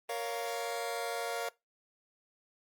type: chord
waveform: sawtooth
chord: Bb minor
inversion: none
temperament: just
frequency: 466.2 / 559.4 / 699.2 Hz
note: Bb4 / Db5 / F5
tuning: 0 / +16 / +2 cents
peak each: -34 / -36 / -34 dBFS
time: 0.09-1.49 s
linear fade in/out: 5 ms
effects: noise-tail reverb RT60 0.2 s tail -21 dB re dry + Opus 32 kbps